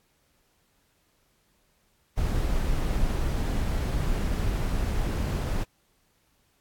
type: noise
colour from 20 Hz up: brown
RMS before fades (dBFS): -26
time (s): 2.17-5.64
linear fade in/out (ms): 10
effects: pink hiss -68 dBFS RMS until 6.6 s + AAC 64 kbps